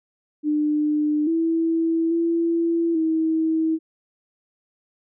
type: tone with pitch steps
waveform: sine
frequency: 300.2 / 328.3 / 335 / 320.5 Hz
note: D4 / E4 / E4 / E4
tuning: +38 / -7 / +28 / -49 cents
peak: -18 dBFS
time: 0.43-3.79 s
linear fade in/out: 50 ms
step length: 840 ms
effects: none